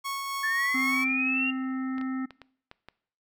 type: tone with tremolo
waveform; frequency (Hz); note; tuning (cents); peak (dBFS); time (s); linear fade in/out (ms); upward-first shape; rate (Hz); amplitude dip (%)
sawtooth; 1103; C#6; -9; -26; 0.04-1.05; 20; triangle; 3.8; 30
type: linear sweep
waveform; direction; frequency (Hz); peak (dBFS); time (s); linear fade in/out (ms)
sine; up; 1734 to 2794; -25; 0.43-1.51; 10
type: harmonic tone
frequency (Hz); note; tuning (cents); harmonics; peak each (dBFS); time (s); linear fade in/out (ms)
261.6; C4; 0; 1 / 3 / 5 / 7 / 8; -28 / -47 / -41 / -45 / -51; 0.74-2.26; 10
type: clicks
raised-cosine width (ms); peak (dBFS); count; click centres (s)
0.3; -28; 6; 1.982 / 2.013 / 2.307 / 2.417 / 2.714 / 2.886
effects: noise-tail reverb RT60 0.6 s tail -21 dB re dry